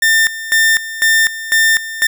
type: tone with tremolo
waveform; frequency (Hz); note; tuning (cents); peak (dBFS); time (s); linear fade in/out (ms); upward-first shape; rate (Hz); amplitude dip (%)
40% pulse; 1800; A6; +39; -8; 0.02-2.07; 5; square; 2; 80
effects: none